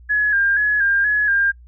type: tone with vibrato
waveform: sine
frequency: 1646 Hz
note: G#6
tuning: 16 cents flat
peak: -14 dBFS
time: 0.09-1.52 s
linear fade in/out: 20 ms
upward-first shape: square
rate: 2.1 Hz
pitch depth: 47 cents each way
effects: noise-tail reverb RT60 0.1 s tail -22 dB re dry + added 60 Hz sine -41 dBFS peak until 1.67 s